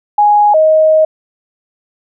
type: tone pair in turn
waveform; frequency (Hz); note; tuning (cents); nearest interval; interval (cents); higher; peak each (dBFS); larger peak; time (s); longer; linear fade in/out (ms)
sine; 830.6 / 627.7; G#5 / D#5; 0 / +15; perfect fourth; 485; first; -5; neither; 0.18-0.54 / 0.54-1.05; second; 5
effects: none